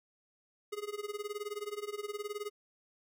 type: tone with tremolo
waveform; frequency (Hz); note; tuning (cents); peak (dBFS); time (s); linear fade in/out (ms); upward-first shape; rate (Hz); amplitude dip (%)
square; 415.3; G#4; 0; -35; 0.72-2.5; 10; sine; 19; 90
effects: none